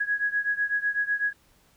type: beating tone pair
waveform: sine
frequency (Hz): 1661.2 / 1669.2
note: G#6 / G#6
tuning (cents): 0 / +8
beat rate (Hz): 8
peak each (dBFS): -26 / -28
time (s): 0-1.33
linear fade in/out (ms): 10
effects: pink hiss -62 dBFS RMS until 1.76 s